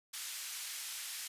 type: band-pass noise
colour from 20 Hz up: white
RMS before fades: -43 dBFS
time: 0.13-1.28 s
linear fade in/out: 10 ms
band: 1700 to 11000 Hz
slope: 12 dB/octave
effects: resampled to 32000 Hz